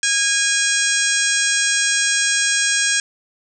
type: harmonic tone with a mistuned harmonic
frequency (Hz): 820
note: G#5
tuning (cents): -22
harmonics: 2 / 3 / 4 / 5 / 6 / 7 / 8 / 9 / 10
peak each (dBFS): -20 / -25 / -25 / -29 / -29 / -24 / -23 / -27 / -25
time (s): 0.03-3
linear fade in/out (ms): 2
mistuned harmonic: 7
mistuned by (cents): -46
effects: none